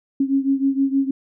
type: beating tone pair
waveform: sine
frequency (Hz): 270.8 / 277.2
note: C#4 / C#4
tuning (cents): -40 / 0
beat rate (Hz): 6.4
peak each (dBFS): -18 / -21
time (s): 0.2-1.11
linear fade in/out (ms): 5
effects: none